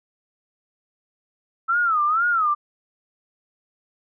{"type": "tone with vibrato", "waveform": "sine", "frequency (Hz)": 1305, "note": "E6", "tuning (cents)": -18, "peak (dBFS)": -17, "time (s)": [1.68, 2.55], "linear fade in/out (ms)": 20, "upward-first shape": "sine", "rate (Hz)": 2.1, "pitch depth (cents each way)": 170, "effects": []}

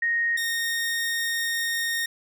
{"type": "tone pair in turn", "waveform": ["sine", "sawtooth"], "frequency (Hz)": [1864.7, 1849.7], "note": ["A#6", "A#6"], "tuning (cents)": [0, -14], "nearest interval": "unison", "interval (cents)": 14, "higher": "first", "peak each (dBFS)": -21, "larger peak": "neither", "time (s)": [[0.02, 0.37], [0.37, 2.06]], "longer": "second", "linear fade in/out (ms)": 5, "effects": []}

